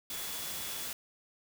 sine tone in noise, 3414 Hz, G#7, 47 cents sharp, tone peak -47 dBFS, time 0.1-0.87 s, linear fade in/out 2 ms, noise white, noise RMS -39 dBFS, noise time 0.1-0.93 s, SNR -11 dB, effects none

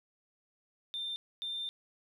sine tone bursts at uneven times, 3591 Hz, A7, 35 cents sharp, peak -34 dBFS, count 2, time 0.94-1.16 / 1.42-1.69 s, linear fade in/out 0 ms, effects tanh soft clip ceiling -31 dBFS + 12-bit

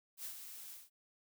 blue noise with ADSR envelope, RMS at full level -43 dBFS, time 0.17-0.9 s, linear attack 77 ms, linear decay 88 ms, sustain -7 dB, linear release 180 ms, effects none

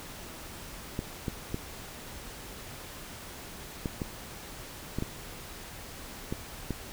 clicks, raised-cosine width 3 ms, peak -18 dBFS, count 9, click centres 0.991 / 1.282 / 1.544 / 3.858 / 4.018 / 4.986 / 5.024 / 6.325 / 6.707 s, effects pink hiss -44 dBFS RMS until 6.92 s

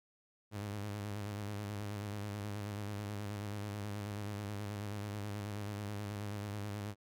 sawtooth tone with vibrato, 102.9 Hz, G#2, 16 cents flat, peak -35 dBFS, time 0.51-6.95 s, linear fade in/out 50 ms, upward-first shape square, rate 9.3 Hz, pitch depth 39 cents each way, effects Opus 48 kbps

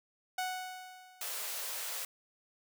sawtooth tone with exponential decay, 740 Hz, F#5, in tune, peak -28 dBFS, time 0.38-1.63 s, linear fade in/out 5 ms, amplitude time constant 270 ms
white high-pass noise, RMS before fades -39 dBFS, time 1.21-2.05 s, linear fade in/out 2 ms, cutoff 430 Hz, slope 48 dB/octave
effects none

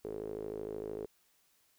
sawtooth tone with band-pass filter, 53.2 Hz, G#1, 42 cents sharp, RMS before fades -41 dBFS, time 0.04-1.06 s, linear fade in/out 5 ms, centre 420 Hz, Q 6.7, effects white hiss -71 dBFS RMS until 1.78 s

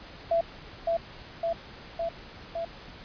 sine tone with echo, 670 Hz, E5, 28 cents sharp, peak -21 dBFS, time 0.31-0.41 s, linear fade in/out 5 ms, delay 560 ms, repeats 4, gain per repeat -2 dB, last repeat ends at 2.65 s, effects pink hiss -46 dBFS RMS until 3.04 s + resampled to 11025 Hz

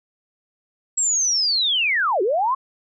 sine linear two-way sweep, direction down then up, 7740 to 349.6 to 1098 Hz, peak -17 dBFS, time 0.97-2.55 s, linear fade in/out 10 ms, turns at 2.22 s, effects none

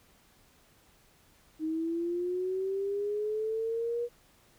sine linear sweep, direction up, 311.1 to 480.6 Hz, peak -29 dBFS, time 1.59-4.09 s, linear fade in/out 50 ms, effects pink hiss -63 dBFS RMS until 4.58 s

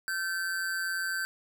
square tone with amplitude modulation, 1548 Hz, G6, 22 cents flat, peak -28 dBFS, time 0.08-1.25 s, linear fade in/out 0 ms, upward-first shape sine, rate 178 Hz, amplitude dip 55%, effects none

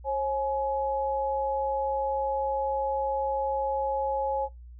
sine tone pair together, 540 / 843.7 Hz, C#5 / G#5, -45 / +27 cents, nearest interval minor sixth, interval 772 cents, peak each -28 dBFS, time 0.04-4.49 s, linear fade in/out 50 ms, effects noise-tail reverb RT60 0.2 s tail -25 dB re dry + added 60 Hz sine -43 dBFS peak until 4.79 s

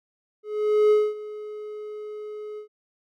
triangle tone with ADSR envelope, 423.3 Hz, G#4, 33 cents sharp, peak -12 dBFS, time 0.43-2.68 s, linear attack 480 ms, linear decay 230 ms, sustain -19 dB, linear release 100 ms, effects none

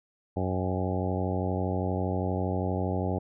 harmonic tone with a mistuned harmonic, 92.5 Hz, F#2, in tune, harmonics 1 / 2 / 3 / 4 / 5 / 6 / 7 / 8 / 9, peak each -30 / -33 / -35 / -36 / -37 / -38 / -38 / -39 / -40 dBFS, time 0.36-3.19 s, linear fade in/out 10 ms, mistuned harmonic 8, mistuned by +52 cents, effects none

